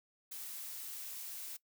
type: noise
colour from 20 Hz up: blue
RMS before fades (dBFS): -45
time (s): 0.31-1.57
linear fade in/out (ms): 10
effects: noise-tail reverb RT60 0.1 s tail -20 dB re dry